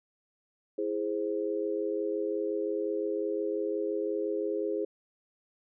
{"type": "chord", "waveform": "sine", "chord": "E augmented", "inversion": "none", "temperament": "equal", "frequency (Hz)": [329.6, 415.3, 523.3], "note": ["E4", "G#4", "B#4"], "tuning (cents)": [0, 0, 0], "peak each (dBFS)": [-34, -31, -35], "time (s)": [0.78, 4.85], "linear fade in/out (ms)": 5, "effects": []}